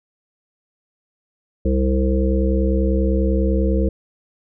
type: harmonic tone with a mistuned harmonic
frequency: 65.41 Hz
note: C2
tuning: in tune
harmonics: 1 / 3 / 5 / 7 / 8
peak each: -17 / -22 / -24 / -25 / -26 dBFS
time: 1.65-3.89 s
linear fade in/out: 5 ms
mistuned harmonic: 7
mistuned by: -18 cents
effects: none